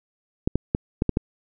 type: clicks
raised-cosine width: 3 ms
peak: -7 dBFS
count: 6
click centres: 0.475 / 0.556 / 0.749 / 1.021 / 1.093 / 1.171 s
effects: none